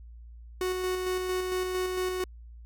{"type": "tone with tremolo", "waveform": "45% pulse", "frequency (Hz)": 368.5, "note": "F#4", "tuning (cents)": -7, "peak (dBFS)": -27, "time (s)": [0.61, 2.24], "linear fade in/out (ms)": 2, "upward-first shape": "square", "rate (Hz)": 4.4, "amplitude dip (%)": 30, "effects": ["added 58 Hz sine -44 dBFS peak until 2.65 s"]}